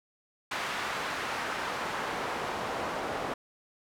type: noise with band-pass filter sweep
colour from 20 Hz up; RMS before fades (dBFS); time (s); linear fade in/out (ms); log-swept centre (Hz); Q
pink; -34; 0.51-3.34; 5; 1600 to 700; 0.87
effects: none